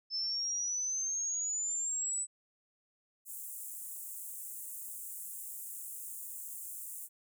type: exponential sweep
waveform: sine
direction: up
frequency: 5240 to 8010 Hz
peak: -32 dBFS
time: 0.1-2.27 s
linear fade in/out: 50 ms
type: high-pass noise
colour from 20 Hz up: pink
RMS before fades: -44 dBFS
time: 3.25-7.09 s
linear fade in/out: 50 ms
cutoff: 7600 Hz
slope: 48 dB/octave
effects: none